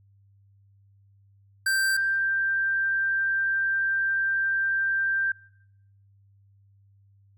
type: tone pair in turn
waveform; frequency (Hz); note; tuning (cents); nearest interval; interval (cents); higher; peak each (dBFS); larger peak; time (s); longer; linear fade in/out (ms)
square / sine; 1568 / 1576.4; G6 / G6; 0 / +9; unison; 9; second; -22; neither; 1.66-1.97 / 1.97-5.32; second; 5
effects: noise-tail reverb RT60 0.8 s tail -22 dB re dry + added 99 Hz sine -56 dBFS peak until 7.37 s